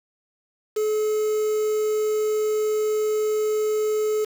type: tone with quantisation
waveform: triangle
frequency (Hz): 428.4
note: A4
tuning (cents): -46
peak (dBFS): -18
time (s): 0.76-4.25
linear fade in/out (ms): 10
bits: 6
effects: none